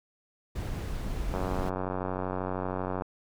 brown noise, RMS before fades -33 dBFS, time 0.55-1.7 s, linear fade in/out 10 ms
click train, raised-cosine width 1 ms, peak -18 dBFS, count 157, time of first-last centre 1.34-3.021 s, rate 92.8 Hz
effects none

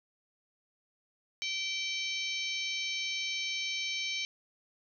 harmonic tone with a mistuned harmonic, 774 Hz, G5, 22 cents flat, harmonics 3 / 4 / 5 / 6 / 7 / 8, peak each -36 / -38 / -40 / -42 / -43 / -44 dBFS, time 1.42-4.25 s, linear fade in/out 0 ms, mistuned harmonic 6, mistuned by -81 cents, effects none

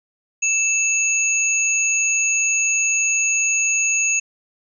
sine tone pair together, 2637 / 6656 Hz, E7 / G#8, 0 / +3 cents, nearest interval octave + major third, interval 1603 cents, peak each -19 dBFS, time 0.42-4.2 s, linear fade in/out 10 ms, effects none

